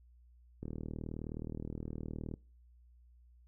click train, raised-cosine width 3 ms, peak -28 dBFS, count 68, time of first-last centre 0.63-2.339 s, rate 39.2 Hz, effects noise-tail reverb RT60 0.4 s tail -23 dB re dry + added 60 Hz sine -59 dBFS peak until 3.47 s

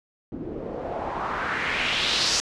white noise with low-pass filter sweep, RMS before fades -27 dBFS, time 0.32-2.4 s, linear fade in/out 0 ms, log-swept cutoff 280 to 5900 Hz, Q 2.4, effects low-pass 9000 Hz 12 dB/octave

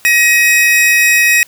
45% pulse tone pair together, 1895.1 / 2528 Hz, A#6 / D#7, +28 / +27 cents, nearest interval perfect fourth, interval 499 cents, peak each -10 dBFS, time 0.05-1.43 s, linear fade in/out 0 ms, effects white hiss -44 dBFS RMS until 1.47 s

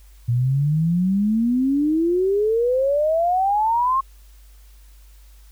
sine exponential sweep, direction up, 116.54 to 1088 Hz, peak -16 dBFS, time 0.28-4.01 s, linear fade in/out 10 ms, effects added 50 Hz sine -44 dBFS peak until 5.51 s + white hiss -57 dBFS RMS until 5.51 s

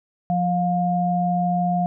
sine tone pair together, 177.25 / 709 Hz, F3 / F5, +26 / +26 cents, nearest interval 2 octaves, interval 2400 cents, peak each -21 / -21 dBFS, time 0.3-1.86 s, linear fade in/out 0 ms, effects none

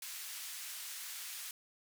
white band-pass noise, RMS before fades -45 dBFS, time 0.02-1.51 s, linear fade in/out 2 ms, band 1500 to 15000 Hz, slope 12 dB/octave, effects none

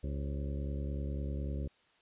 harmonic tone with a mistuned harmonic, 70 Hz, C#2, 18 cents sharp, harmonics 1 / 2 / 3 / 4 / 5 / 6 / 7 / 8, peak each -35 / -41 / -45 / -47 / -49 / -51 / -52 / -53 dBFS, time 0.03-1.68 s, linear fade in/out 10 ms, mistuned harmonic 7, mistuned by +90 cents, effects white hiss -68 dBFS RMS until 2.01 s + resampled to 8000 Hz

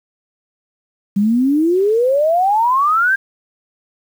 sine exponential sweep, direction up, 194.6 to 1623 Hz, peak -11 dBFS, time 1.16-3.16 s, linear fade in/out 10 ms, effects 7-bit

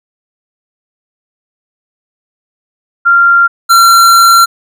sine / square tone pair in turn, 1387 / 1366.3 Hz, F6 / F6, -12 / -38 cents, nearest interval unison, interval 26 cents, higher first, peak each -3 dBFS, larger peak neither, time 3.05-3.48 / 3.69-4.46 s, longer second, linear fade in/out 20 ms, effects none

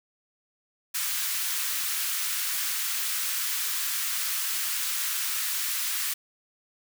white high-pass noise, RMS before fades -29 dBFS, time 0.94-6.14 s, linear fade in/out 10 ms, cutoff 1200 Hz, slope 24 dB/octave, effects none

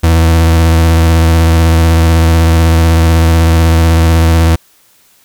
40% pulse tone with vibrato, 82 Hz, E2, 9 cents flat, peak -4 dBFS, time 0.03-4.56 s, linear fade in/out 10 ms, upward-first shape square, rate 16 Hz, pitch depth 29 cents each way, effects white hiss -48 dBFS RMS until 5.24 s

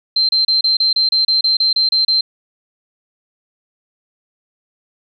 sine tone bursts, 4125 Hz, C8, 25 cents flat, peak -11 dBFS, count 13, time 0.16-2.21 s, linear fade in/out 5 ms, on 130 ms, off 30 ms, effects none

